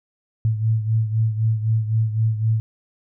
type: beating tone pair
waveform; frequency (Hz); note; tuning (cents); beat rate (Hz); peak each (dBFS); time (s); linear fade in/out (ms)
sine; 110 / 113.9; A2 / A#2; 0 / -40; 3.9; -18 / -24; 0.45-2.6; 0
effects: none